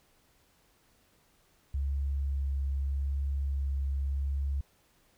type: tone with vibrato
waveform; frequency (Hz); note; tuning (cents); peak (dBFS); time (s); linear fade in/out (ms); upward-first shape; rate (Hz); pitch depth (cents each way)
sine; 69; C#2; -7; -28; 1.74-4.61; 5; sine; 0.83; 11
effects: pink hiss -67 dBFS RMS until 5.17 s